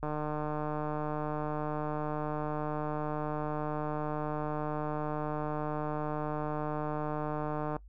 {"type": "click train", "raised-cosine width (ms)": 1, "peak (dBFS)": -21, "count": 1169, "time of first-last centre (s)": [0.03, 7.765], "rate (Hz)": 151, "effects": ["noise-tail reverb RT60 0.1 s tail -20 dB re dry", "added 50 Hz sine -49 dBFS peak until 7.88 s"]}